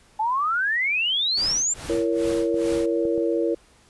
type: exponential sweep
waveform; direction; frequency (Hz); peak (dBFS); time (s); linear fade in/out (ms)
sine; up; 844 to 7470; -20; 0.19-1.74; 10
type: noise with tremolo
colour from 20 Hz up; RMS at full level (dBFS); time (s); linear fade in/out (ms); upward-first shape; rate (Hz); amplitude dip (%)
pink; -34; 1.37-2.86; 2; sine; 2.4; 95
type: chord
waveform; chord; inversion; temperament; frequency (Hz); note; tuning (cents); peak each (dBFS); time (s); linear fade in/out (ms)
sine; A# diminished; second; just; 335.6 / 466.2 / 559.4; E4 / A#4 / C#5; +31 / 0 / +16; -23 / -24 / -27; 1.89-3.55; 10
type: clicks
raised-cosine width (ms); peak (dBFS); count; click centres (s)
2; -23; 4; 2.321 / 2.543 / 3.053 / 3.179
effects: pink hiss -56 dBFS RMS until 3.89 s + resampled to 24000 Hz